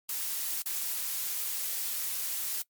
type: noise with dropouts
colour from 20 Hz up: blue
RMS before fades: -33 dBFS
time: 0.09-2.62 s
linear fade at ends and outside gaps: 2 ms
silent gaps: 0.621-0.659 s
effects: noise-tail reverb RT60 0.1 s tail -22 dB re dry + MP3 96 kbps